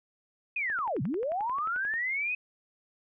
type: linear two-way sweep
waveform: sine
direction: down then up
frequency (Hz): 2548 to 113.8 to 2548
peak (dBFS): -28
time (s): 0.56-2.35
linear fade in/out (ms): 5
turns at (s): 1.02
type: click train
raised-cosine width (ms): 0.5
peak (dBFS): -30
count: 15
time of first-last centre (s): 0.7-1.939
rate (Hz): 11.3
effects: none